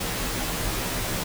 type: noise with comb filter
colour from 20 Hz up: pink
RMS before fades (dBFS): -28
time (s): 0-1.24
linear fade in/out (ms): 10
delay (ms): 14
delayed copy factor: -1
effects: none